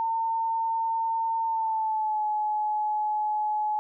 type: tone with pitch glide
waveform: sine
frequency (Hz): 905 to 849.3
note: A5 to G#5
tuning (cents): +48 to +39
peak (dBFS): -24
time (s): 0-3.79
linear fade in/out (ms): 0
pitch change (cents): -109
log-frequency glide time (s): 1.43-2.25
effects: none